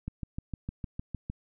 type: click train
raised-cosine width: 5 ms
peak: -22 dBFS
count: 9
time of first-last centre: 0.08-1.3 s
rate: 6.56 Hz
effects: none